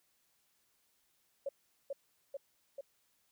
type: tone with echo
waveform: sine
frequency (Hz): 554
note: C#5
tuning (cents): -1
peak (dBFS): -34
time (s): 1.46-1.49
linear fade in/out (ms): 5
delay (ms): 440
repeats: 3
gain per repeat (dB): -2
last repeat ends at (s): 2.81
effects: white hiss -75 dBFS RMS until 3.31 s